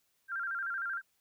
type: tone with vibrato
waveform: sine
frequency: 1480 Hz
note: F#6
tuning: in tune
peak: -33 dBFS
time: 0.28-1.02 s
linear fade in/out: 50 ms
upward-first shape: square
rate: 13 Hz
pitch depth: 110 cents each way
effects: white hiss -75 dBFS RMS until 1.2 s